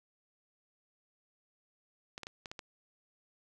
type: clicks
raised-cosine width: 0.2 ms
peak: -25 dBFS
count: 6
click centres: 2.179 / 2.233 / 2.269 / 2.458 / 2.515 / 2.592 s
effects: none